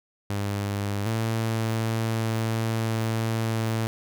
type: tone pair in turn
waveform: sawtooth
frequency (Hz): 101.3 / 112.31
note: G#2 / A2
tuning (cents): -43 / +36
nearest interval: major second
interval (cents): 179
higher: second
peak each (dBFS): -22 / -20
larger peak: second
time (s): 0.3-1.06 / 1.06-3.87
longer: second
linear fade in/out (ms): 0
effects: none